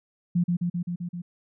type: tone with echo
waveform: sine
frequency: 174.61 Hz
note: F3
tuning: in tune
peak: -19 dBFS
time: 0.35-0.44 s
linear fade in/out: 10 ms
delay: 130 ms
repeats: 6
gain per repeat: -2 dB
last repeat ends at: 1.22 s
effects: none